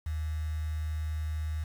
sine tone with quantisation, 77.78 Hz, D#2, in tune, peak -30 dBFS, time 0.06-1.64 s, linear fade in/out 5 ms, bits 8, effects none

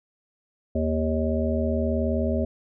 harmonic tone, 78.9 Hz, D#2, 25 cents sharp, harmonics 1 / 3 / 5 / 7 / 8, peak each -26 / -26 / -31 / -30 / -30 dBFS, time 0.75-2.45 s, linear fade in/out 5 ms, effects none

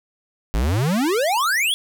square exponential sweep, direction up, 48.49 to 3469 Hz, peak -18 dBFS, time 0.54-1.74 s, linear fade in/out 0 ms, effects none

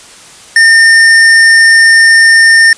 sine tone with hard clipping, 1814 Hz, A#6, 48 cents flat, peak -3 dBFS, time 0.56-2.73 s, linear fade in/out 2 ms, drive 15 dB, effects white hiss -34 dBFS RMS until 2.77 s + resampled to 22050 Hz

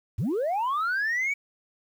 sine linear sweep, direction up, 75.9 to 2287 Hz, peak -22 dBFS, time 0.18-1.34 s, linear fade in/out 10 ms, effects tanh soft clip ceiling -22 dBFS + 9-bit

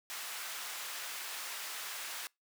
pink high-pass noise, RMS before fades -42 dBFS, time 0.1-2.27 s, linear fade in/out 0 ms, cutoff 1200 Hz, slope 12 dB/octave, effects noise-tail reverb RT60 0.2 s tail -25 dB re dry

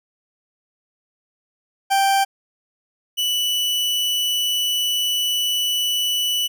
40% pulse tone pair in turn, 784 / 2966 Hz, G5 / F#7, 0 / +4 cents, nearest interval octave + major seventh, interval 2304 cents, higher second, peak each -14 / -18 dBFS, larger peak first, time 1.9-2.25 / 3.17-6.48 s, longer second, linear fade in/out 20 ms, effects none

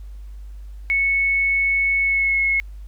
sine tone with pitch glide, 2207 to 2179 Hz, C#7 to C#7, -8 to -30 cents, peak -16 dBFS, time 0.9-2.6 s, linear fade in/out 0 ms, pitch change -22 cents, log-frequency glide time 2.01-2.39 s, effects added 50 Hz sine -33 dBFS peak until 2.87 s + pink hiss -60 dBFS RMS until 2.87 s

